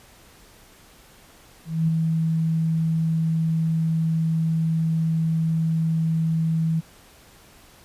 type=tone with ADSR envelope; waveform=sine; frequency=161.8 Hz; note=E3; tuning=32 cents flat; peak=-16 dBFS; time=1.65-6.81 s; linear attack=230 ms; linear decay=10 ms; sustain=-3 dB; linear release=21 ms; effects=pink hiss -51 dBFS RMS until 7.84 s + resampled to 32000 Hz